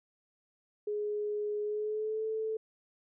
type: tone with pitch glide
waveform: sine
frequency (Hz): 417.9 to 439.2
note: G#4 to A4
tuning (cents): +11 to -3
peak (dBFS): -31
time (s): 0.87-2.57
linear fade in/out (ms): 5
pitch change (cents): +86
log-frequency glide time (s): 1.63-2.25
effects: none